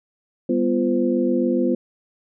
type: tone cluster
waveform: sine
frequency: 200.8 / 248 / 345 / 513 Hz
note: G3 / B3 / F4 / C5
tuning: +42 / +7 / -21 / -34 cents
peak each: -26 / -20 / -22 / -25 dBFS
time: 0.49-1.75 s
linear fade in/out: 5 ms
effects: none